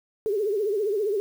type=tone with vibrato; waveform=sine; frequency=414.2 Hz; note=G#4; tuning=5 cents flat; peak=-22 dBFS; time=0.26-1.2 s; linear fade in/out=0 ms; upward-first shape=triangle; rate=15 Hz; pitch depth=150 cents each way; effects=8-bit